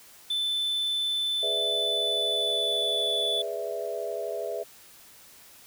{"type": "tone with pitch glide", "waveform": "triangle", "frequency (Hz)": [3520, 3464], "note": ["A7", "A7"], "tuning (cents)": [0, -28], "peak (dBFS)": -24, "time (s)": [0.3, 3.42], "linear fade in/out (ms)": 5, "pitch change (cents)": -28, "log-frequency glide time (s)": [1.37, 3.11]}
{"type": "chord", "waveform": "sine", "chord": "E dominant seventh", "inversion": "first", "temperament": "equal", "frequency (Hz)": [415.3, 493.9, 587.3, 659.3], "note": ["G#4", "B4", "D5", "E5"], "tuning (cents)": [0, 0, 0, 0], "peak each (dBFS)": [-35, -36, -37, -33], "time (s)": [1.42, 4.64], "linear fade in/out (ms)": 20}
{"effects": ["white hiss -52 dBFS RMS until 5.66 s"]}